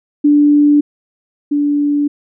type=tone pair in turn; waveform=sine; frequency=292.8 / 290.4 Hz; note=D4 / D4; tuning=-5 / -19 cents; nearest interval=unison; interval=14 cents; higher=first; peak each=-6 / -11 dBFS; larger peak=first; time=0.24-0.81 / 1.51-2.08 s; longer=neither; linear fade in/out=10 ms; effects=none